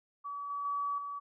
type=tone with level steps; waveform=sine; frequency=1142 Hz; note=D6; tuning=49 cents flat; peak=-37 / -34 / -31 / -37 dBFS; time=0.24-1.2 s; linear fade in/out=20 ms; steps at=0.5 / 0.65 / 0.98 s; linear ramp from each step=2 ms; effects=none

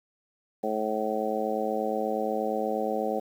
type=harmonic tone; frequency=108.4 Hz; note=A2; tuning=25 cents flat; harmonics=2 / 3 / 4 / 5 / 6 / 7; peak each=-34 / -36 / -32 / -31 / -36 / -32 dBFS; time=0.63-3.2 s; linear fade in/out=10 ms; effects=9-bit

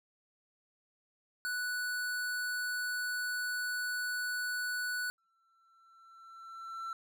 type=tone; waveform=square; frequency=1480 Hz; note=F#6; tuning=in tune; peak=-34 dBFS; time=1.45-5.1 s; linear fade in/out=0 ms
type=tone with exponential growth; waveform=triangle; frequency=1342 Hz; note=E6; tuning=31 cents sharp; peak=-34 dBFS; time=5.18-6.93 s; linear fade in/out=2 ms; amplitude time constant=380 ms
effects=none

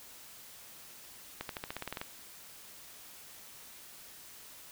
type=accelerating click train; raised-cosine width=0.3 ms; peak=-21 dBFS; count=11; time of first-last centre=1.41-2.014 s; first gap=82 ms; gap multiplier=0.93; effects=white hiss -52 dBFS RMS until 4.71 s

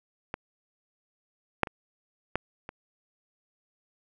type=clicks; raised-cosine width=0.5 ms; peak=-17 / -6 / -22 / -11 / -23 dBFS; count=5; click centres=0.341 / 1.633 / 1.672 / 2.356 / 2.691 s; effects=none

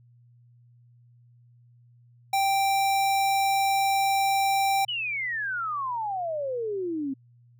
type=tone; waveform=square; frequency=784 Hz; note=G5; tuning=in tune; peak=-22 dBFS; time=2.33-4.85 s; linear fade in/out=5 ms
type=exponential sweep; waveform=sine; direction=down; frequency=3027 to 261.6 Hz; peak=-27 dBFS; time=4.88-7.14 s; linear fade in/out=10 ms
effects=added 120 Hz sine -54 dBFS peak until 7.59 s

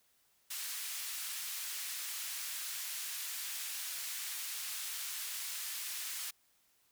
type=band-pass noise; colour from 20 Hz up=white; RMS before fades=-41 dBFS; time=0.5-6.31 s; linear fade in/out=10 ms; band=1600 to 16000 Hz; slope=12 dB/octave; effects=white hiss -72 dBFS RMS until 6.91 s

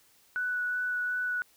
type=tone with vibrato; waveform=sine; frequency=1480 Hz; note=F#6; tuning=in tune; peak=-28 dBFS; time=0.36-1.42 s; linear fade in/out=0 ms; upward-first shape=sine; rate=2.7 Hz; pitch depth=10 cents each way; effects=white hiss -63 dBFS RMS until 1.56 s

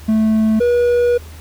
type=tone pair in turn; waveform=triangle; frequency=218.7 / 483.1 Hz; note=A3 / B4; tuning=-10 / -38 cents; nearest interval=octave + major second; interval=1372 cents; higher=second; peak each=-9 dBFS; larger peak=neither; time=0.08-0.6 / 0.6-1.18 s; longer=second; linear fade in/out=10 ms; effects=added 79 Hz sine -33 dBFS peak until 1.4 s + pink hiss -42 dBFS RMS until 1.4 s

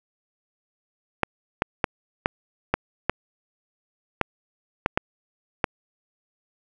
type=clicks; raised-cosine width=0.5 ms; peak=-4 dBFS; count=10; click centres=1.233 / 1.621 / 1.842 / 2.259 / 2.74 / 3.096 / 4.213 / 4.861 / 4.975 / 5.642 s; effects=none

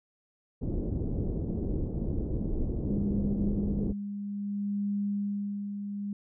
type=low-pass noise; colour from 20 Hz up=pink; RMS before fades=-31 dBFS; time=0.61-3.93 s; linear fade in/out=20 ms; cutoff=410 Hz; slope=24 dB/octave
type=tone with tremolo; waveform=sine; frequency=202.6 Hz; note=G#3; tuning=43 cents flat; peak=-27 dBFS; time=2.89-6.13 s; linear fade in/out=2 ms; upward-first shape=sine; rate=0.6 Hz; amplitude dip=50%
effects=none

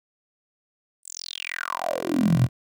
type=tone with high-pass filter sweep; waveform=10% pulse; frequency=43.24 Hz; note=F1; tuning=16 cents flat; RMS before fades=-25 dBFS; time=1.03-2.49 s; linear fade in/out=50 ms; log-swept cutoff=9000 to 100 Hz; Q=8.7; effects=none

